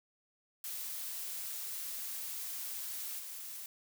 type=noise with level steps; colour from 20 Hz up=blue; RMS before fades=-41 / -45 dBFS; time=0.64-3.66 s; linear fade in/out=2 ms; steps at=3.18 s; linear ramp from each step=20 ms; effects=none